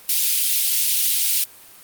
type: high-pass noise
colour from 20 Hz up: white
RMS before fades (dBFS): -19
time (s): 0.09-1.44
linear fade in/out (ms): 2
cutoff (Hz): 2700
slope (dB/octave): 24
effects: white hiss -45 dBFS RMS until 1.83 s + Opus 32 kbps